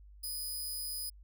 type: tone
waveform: 10% pulse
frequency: 4988 Hz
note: D#8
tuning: 3 cents sharp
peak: -30 dBFS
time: 0.23-1.1 s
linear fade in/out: 10 ms
effects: added 50 Hz sine -52 dBFS peak until 1.23 s